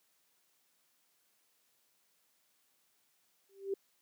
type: tone with exponential growth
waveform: sine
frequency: 392 Hz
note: G4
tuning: in tune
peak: -29 dBFS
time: 3.49-3.74 s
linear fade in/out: 5 ms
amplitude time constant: 54 ms
effects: white hiss -74 dBFS RMS until 4.01 s + high-pass 150 Hz 12 dB/octave